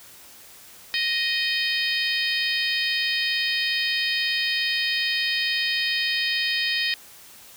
harmonic tone, 622.3 Hz, D#5, in tune, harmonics 3 / 4 / 5 / 6 / 7 / 8, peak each -27 / -28 / -29 / -30 / -30 / -31 dBFS, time 0.94-6.94 s, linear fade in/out 0 ms, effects white hiss -47 dBFS RMS until 7.56 s

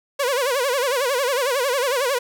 sawtooth tone with vibrato, 523.3 Hz, C5, in tune, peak -15 dBFS, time 0.19-2.19 s, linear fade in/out 10 ms, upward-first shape sine, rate 11 Hz, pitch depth 160 cents each way, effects none

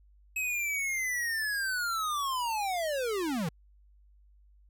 square linear sweep, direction down, 2569 to 145.1 Hz, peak -30 dBFS, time 0.36-3.49 s, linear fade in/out 5 ms, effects added 50 Hz sine -57 dBFS peak until 4.69 s

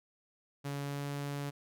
sawtooth tone with pitch glide, 141.6 to 142.58 Hz, C#3 to C#3, +37 to +49 cents, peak -32 dBFS, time 0.64-1.51 s, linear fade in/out 20 ms, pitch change +12 cents, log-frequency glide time 0.84-1.09 s, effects none

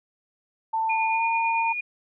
sine tone with pitch glide, 891 to 911.3 Hz, A5 to A#5, +22 to -39 cents, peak -22 dBFS, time 0.73-1.73 s, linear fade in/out 10 ms, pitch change +39 cents, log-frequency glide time 1.11-1.22 s
sine tone with tremolo, 2440 Hz, D#7, 34 cents flat, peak -24 dBFS, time 0.89-1.81 s, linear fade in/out 10 ms, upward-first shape triangle, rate 9 Hz, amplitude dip 45%
effects none

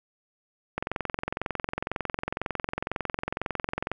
click train, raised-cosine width 0.5 ms, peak -13 dBFS, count 70, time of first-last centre 0.78-3.916 s, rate 22 Hz, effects none

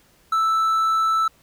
triangle tone, 1318.5 Hz, E6, in tune, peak -15 dBFS, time 0.32-1.28 s, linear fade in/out 5 ms, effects pink hiss -57 dBFS RMS until 1.42 s

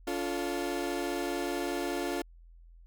30% pulse chord, Db augmented, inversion none, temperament equal with one note detuned, 284.3 / 349.2 / 440 Hz, Db4 / F4 / A4, +44 / 0 / 0 cents, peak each -33 / -31 / -36 dBFS, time 0.07-2.22 s, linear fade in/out 5 ms, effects added 42 Hz sine -51 dBFS peak until 2.86 s

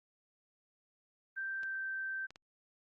sine tone with pitch glide, 1568 to 1558.1 Hz, G6 to G6, 0 to -11 cents, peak -36 dBFS, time 1.36-2.27 s, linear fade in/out 20 ms, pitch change -11 cents, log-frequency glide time 1.51-1.87 s
clicks, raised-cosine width 0.2 ms, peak -34 dBFS, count 3, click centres 1.633 / 2.306 / 2.359 s
effects Opus 32 kbps

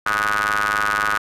sawtooth ring-modulated tone, 103.83 Hz, G#2, in tune, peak -11 dBFS, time 0.06-1.18 s, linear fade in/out 5 ms, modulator 1360 Hz, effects resampled to 32000 Hz

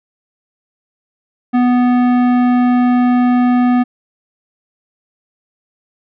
sine tone with tanh clipping, 246.9 Hz, B3, in tune, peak -11 dBFS, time 1.53-3.84 s, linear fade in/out 20 ms, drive 15 dB, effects none

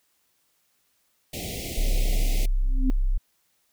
pink band-stop noise, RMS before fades -33 dBFS, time 1.33-2.46 s, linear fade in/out 5 ms, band 750 to 2000 Hz, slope 96 dB/octave
sine tone, 32.7 Hz, C1, in tune, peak -19 dBFS, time 1.77-3.18 s, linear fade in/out 10 ms
sine tone with exponential growth, 261.6 Hz, C4, in tune, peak -19 dBFS, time 2.61-2.9 s, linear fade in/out 0 ms, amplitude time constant 62 ms
effects white hiss -69 dBFS RMS until 3.72 s

